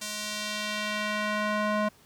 square tone with band-pass filter sweep, 211 Hz, G#3, 28 cents sharp, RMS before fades -30 dBFS, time 0.01-1.89 s, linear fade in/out 10 ms, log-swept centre 7000 to 880 Hz, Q 0.85, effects pink hiss -58 dBFS RMS until 2.05 s + high-pass 60 Hz 12 dB/octave

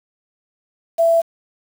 sine tone with quantisation, 666 Hz, E5, 18 cents sharp, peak -11 dBFS, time 0.98-1.22 s, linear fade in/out 20 ms, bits 6, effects none

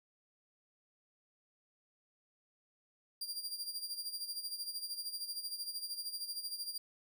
sawtooth tone with tremolo, 4771 Hz, D8, 26 cents sharp, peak -34 dBFS, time 3.21-6.78 s, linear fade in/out 5 ms, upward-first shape sine, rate 13 Hz, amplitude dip 70%, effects none

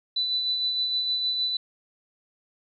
sine tone with tremolo, 3986 Hz, B7, 15 cents sharp, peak -22 dBFS, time 0.16-1.57 s, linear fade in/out 5 ms, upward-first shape sine, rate 6.5 Hz, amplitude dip 35%, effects none

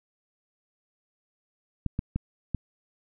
clicks, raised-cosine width 5 ms, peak -15 dBFS, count 4, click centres 1.863 / 1.991 / 2.16 / 2.547 s, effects none

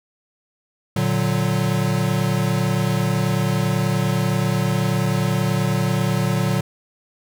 square chord, Bb augmented, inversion none, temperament equal, 116.54 / 146.83 / 185 Hz, Bb2 / D3 / F#3, 0 / 0 / 0 cents, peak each -23 dBFS, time 0.96-6.61 s, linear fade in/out 5 ms, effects none

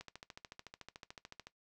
click train, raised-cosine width 0.2 ms, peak -30 dBFS, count 21, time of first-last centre 0.01-1.47 s, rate 13.7 Hz, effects noise-tail reverb RT60 0.1 s tail -17 dB re dry

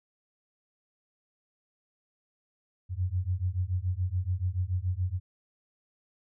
sine beating tone pair, 88 / 95 Hz, F2 / F#2, +14 / +46 cents, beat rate 7 Hz, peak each -30 dBFS, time 2.89-5.2 s, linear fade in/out 50 ms, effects none

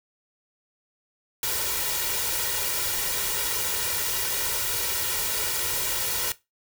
white noise with comb filter, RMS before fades -27 dBFS, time 1.43-6.32 s, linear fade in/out 2 ms, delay 2.1 ms, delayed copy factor +0.7, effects noise-tail reverb RT60 0.2 s tail -17 dB re dry

